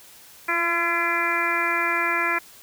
harmonic tone with a mistuned harmonic, 340 Hz, F4, 46 cents flat, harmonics 1 / 2 / 3 / 4 / 5 / 6 / 7, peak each -32 / -33 / -28 / -27 / -27 / -27 / -27 dBFS, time 0.48-2.39 s, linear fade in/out 10 ms, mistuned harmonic 1, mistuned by +17 cents, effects white hiss -48 dBFS RMS until 2.62 s

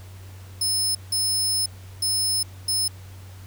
25% pulse tone bursts at uneven times, 5220 Hz, E8, 18 cents flat, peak -16 dBFS, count 4, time 0.61-0.95 / 1.12-1.66 / 2.02-2.43 / 2.68-2.88 s, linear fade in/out 5 ms, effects added 94 Hz sine -39 dBFS peak until 3.46 s + pink hiss -50 dBFS RMS until 3.46 s

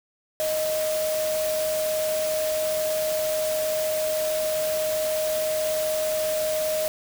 sine tone in noise, 622.3 Hz, D#5, in tune, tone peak -23 dBFS, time 0.4-6.88 s, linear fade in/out 0 ms, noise white, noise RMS -32 dBFS, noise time 0.4-6.88 s, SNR +6 dB, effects none

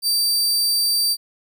sawtooth tone, 4657 Hz, D8, 15 cents flat, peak -14 dBFS, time 0.02-1.17 s, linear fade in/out 50 ms, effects none

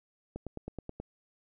click train, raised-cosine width 2 ms, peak -25 dBFS, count 7, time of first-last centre 0.36-1 s, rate 9.37 Hz, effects none

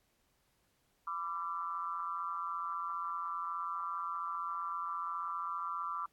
sine tone with amplitude modulation, 1174.7 Hz, D6, in tune, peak -31 dBFS, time 1.07-6.06 s, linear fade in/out 5 ms, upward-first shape sine, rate 175 Hz, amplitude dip 100%, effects pink hiss -75 dBFS RMS until 6.12 s + AAC 64 kbps

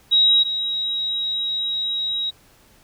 sine tone pair in turn, 3826 / 3826 Hz, A#7 / A#7, +44 / +44 cents, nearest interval unison, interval 0 cents, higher neither, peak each -12 / -21 dBFS, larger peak first, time 0.11-0.44 / 0.44-2.31 s, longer second, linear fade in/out 20 ms, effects pink hiss -54 dBFS RMS until 2.83 s

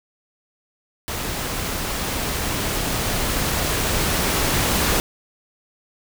pink noise with level ramp, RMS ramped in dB -27 to -19 dBFS, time 1.08-5 s, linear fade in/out 0 ms, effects none

